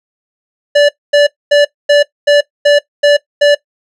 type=tone bursts; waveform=square; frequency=581 Hz; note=D5; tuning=19 cents flat; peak=-5 dBFS; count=8; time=0.75-3.55 s; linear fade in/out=10 ms; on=140 ms; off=240 ms; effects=noise-tail reverb RT60 0.1 s tail -18 dB re dry + low-pass 5000 Hz 12 dB/octave